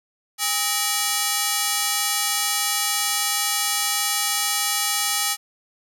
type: ring-modulated tone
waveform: 5% pulse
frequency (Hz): 1046.5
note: C6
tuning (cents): 0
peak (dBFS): -5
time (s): 0.38-5.37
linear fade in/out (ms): 50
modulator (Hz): 231
effects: none